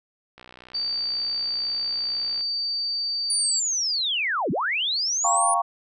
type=click train; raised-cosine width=0.3 ms; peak=-28 dBFS; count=127; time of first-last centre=0.38-2.409 s; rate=62.1 Hz
type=tone; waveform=sine; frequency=4617 Hz; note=D8; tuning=30 cents flat; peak=-24 dBFS; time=0.74-3.6 s; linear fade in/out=10 ms
type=linear two-way sweep; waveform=sine; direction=down then up; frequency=9720 to 131.9 to 9720 Hz; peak=-22 dBFS; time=3.3-5.54 s; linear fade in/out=2 ms; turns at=4.51 s
type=chord; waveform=sine; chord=G half-diminished seventh; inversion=third; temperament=equal; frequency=698.5 / 784 / 932.3 / 1108.7 Hz; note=F5 / G5 / Bb5 / Db6; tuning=0 / 0 / 0 / 0 cents; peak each=-24 / -27 / -27 / -23 dBFS; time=5.24-5.62 s; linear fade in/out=10 ms
effects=none